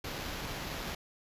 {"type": "noise with sample-and-hold", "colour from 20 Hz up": "pink", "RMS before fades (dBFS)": -39, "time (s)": [0.04, 0.95], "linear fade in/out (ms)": 5, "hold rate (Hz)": 8820, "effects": ["resampled to 32000 Hz"]}